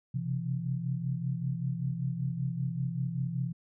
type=tone cluster; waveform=sine; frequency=128.9 / 134.1 / 168.6 Hz; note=C3 / C3 / E3; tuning=-26 / +43 / +39 cents; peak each=-33 / -36 / -34 dBFS; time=0.14-3.53 s; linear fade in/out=10 ms; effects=none